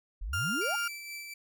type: exponential sweep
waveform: sine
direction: up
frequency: 37.45 to 901 Hz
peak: -33 dBFS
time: 0.21-0.76 s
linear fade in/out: 10 ms
type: tone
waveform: 35% pulse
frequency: 1400 Hz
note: F6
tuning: 4 cents sharp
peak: -28 dBFS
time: 0.33-0.88 s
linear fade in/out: 5 ms
type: tone with tremolo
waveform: sawtooth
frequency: 2326 Hz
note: D7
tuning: 17 cents flat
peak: -35 dBFS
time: 0.61-1.34 s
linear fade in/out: 5 ms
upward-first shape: sine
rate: 4.2 Hz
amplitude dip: 35%
effects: none